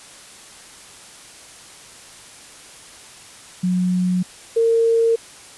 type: tone pair in turn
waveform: sine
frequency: 181.6 / 457.6 Hz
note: F#3 / A#4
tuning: -32 / -32 cents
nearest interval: octave + major third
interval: 1600 cents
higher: second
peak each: -16 / -13 dBFS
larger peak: second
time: 3.63-4.23 / 4.56-5.16 s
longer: neither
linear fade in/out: 10 ms
effects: white hiss -42 dBFS RMS until 5.57 s + resampled to 24000 Hz